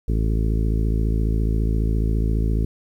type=harmonic tone; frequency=54.6 Hz; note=A1; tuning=13 cents flat; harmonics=1 / 2 / 3 / 4 / 5 / 6 / 7 / 8; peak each=-19 / -25 / -29 / -31 / -33 / -35 / -36 / -37 dBFS; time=0.08-2.65 s; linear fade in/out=5 ms; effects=9-bit